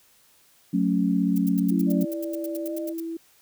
sine chord, F# minor, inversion none, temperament equal with one note detuned, 182.87 / 220 / 277.2 Hz, F#3 / A3 / C#4, -20 / 0 / 0 cents, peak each -23 / -25 / -24 dBFS, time 0.73-2.05 s, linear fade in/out 10 ms
violet noise bursts, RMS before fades -37 dBFS, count 16, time 1.36-3.001 s, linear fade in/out 2 ms, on 21 ms, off 87 ms
sine tone, 330 Hz, E4, 2 cents sharp, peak -29 dBFS, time 1.71-3.17 s, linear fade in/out 5 ms
sine tone with pitch glide, 587.3 to 605.2 Hz, D5 to D#5, 0 to -48 cents, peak -32 dBFS, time 1.86-2.94 s, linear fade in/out 50 ms, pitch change +52 cents, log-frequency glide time 2.63-2.75 s
effects white hiss -59 dBFS RMS until 3.41 s

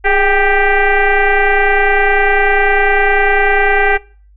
sine tone with frequency modulation, 777 Hz, G5, 16 cents flat, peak -8 dBFS, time 0.04-3.98 s, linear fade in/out 20 ms, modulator 396 Hz, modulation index 3.7, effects noise-tail reverb RT60 0.4 s tail -22 dB re dry + added 50 Hz sine -42 dBFS peak until 4.36 s

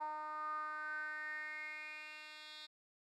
10% pulse tone with band-pass filter sweep, 305.6 Hz, D#4, 31 cents flat, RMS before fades -45 dBFS, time 0-2.67 s, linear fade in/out 20 ms, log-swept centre 940 to 3600 Hz, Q 7.2, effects none

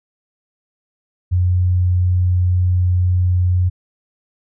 sine tone, 90.2 Hz, F#2, 44 cents flat, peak -12 dBFS, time 1.31-3.7 s, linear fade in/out 20 ms, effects none

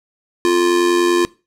square tone with amplitude modulation, 348.8 Hz, F4, 2 cents flat, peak -10 dBFS, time 0.45-1.25 s, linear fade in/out 0 ms, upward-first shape sine, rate 90.3 Hz, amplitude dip 60%, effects noise-tail reverb RT60 0.3 s tail -21 dB re dry + low-pass 10000 Hz 12 dB/octave

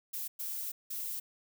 violet noise bursts at uneven times, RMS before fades -38 dBFS, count 3, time 0.13-0.28 / 0.39-0.72 / 0.9-1.2 s, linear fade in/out 10 ms, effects none

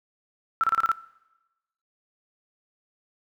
sine tone bursts, 1334 Hz, E6, 20 cents sharp, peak -18 dBFS, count 6, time 0.61-0.916 s, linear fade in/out 0 ms, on 26 ms, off 30 ms, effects noise-tail reverb RT60 1.0 s tail -20 dB re dry

